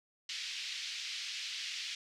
pink band-pass noise, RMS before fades -41 dBFS, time 0.29-1.95 s, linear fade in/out 2 ms, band 2400 to 5500 Hz, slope 24 dB/octave, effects none

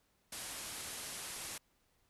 white low-pass noise, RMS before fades -45 dBFS, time 0.32-1.58 s, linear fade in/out 5 ms, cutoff 12000 Hz, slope 96 dB/octave, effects pink hiss -75 dBFS RMS until 2.09 s

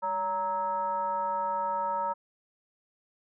sine tone with frequency modulation, 932.3 Hz, A#5, in tune, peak -27 dBFS, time 0.02-2.14 s, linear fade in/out 20 ms, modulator 365 Hz, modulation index 0.75, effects none

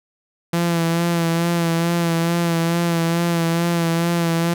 sawtooth tone with vibrato, 168.7 Hz, E3, 40 cents sharp, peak -13 dBFS, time 0.53-4.54 s, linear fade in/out 5 ms, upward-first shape sine, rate 2.3 Hz, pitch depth 30 cents each way, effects none

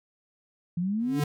sine exponential sweep, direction up, 167.3 to 296.6 Hz, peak -25 dBFS, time 0.77-1.2 s, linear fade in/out 5 ms
square tone with exponential growth, 146.6 Hz, D3, 3 cents flat, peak -22 dBFS, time 0.99-1.24 s, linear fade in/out 5 ms, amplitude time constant 53 ms
effects none

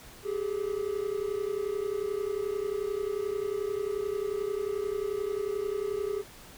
triangle tone pair together, 392 / 423.3 Hz, G4 / G#4, 0 / +33 cents, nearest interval minor second, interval 133 cents, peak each -30 / -30 dBFS, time 0.23-6.24 s, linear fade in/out 50 ms, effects pink hiss -50 dBFS RMS until 6.57 s

